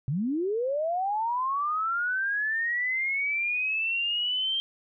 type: linear sweep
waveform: sine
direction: up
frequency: 123 to 3172 Hz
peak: -25 dBFS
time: 0.08-4.6 s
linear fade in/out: 0 ms
effects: none